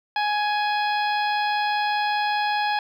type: harmonic tone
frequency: 835 Hz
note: G#5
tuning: 9 cents sharp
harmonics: 1 / 2 / 3 / 4 / 5 / 6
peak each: -22 / -28 / -32 / -34 / -36 / -38 dBFS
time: 0.16-2.79 s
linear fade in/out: 2 ms
effects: 9-bit